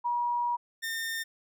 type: tone pair in turn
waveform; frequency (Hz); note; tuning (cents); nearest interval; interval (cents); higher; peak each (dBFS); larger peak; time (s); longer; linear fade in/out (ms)
sine / sawtooth; 960 / 1816.1; B5 / A#6; -49 / -46; major seventh; 1103; second; -26 / -28; first; 0.04-0.57 / 0.82-1.24; first; 20
effects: none